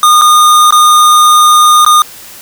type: tone with dropouts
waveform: square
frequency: 1222 Hz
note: D#6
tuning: 32 cents flat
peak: -3 dBFS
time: 0.03-2.02 s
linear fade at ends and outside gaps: 1 ms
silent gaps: 0.213-0.218 / 0.707-0.724 / 1.849-1.863 s
effects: white hiss -31 dBFS RMS until 2.41 s